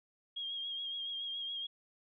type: tone with vibrato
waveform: sine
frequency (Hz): 3255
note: G#7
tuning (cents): -36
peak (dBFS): -37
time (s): 0.36-1.67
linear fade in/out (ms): 10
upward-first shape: triangle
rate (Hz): 7.1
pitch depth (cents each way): 42
effects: none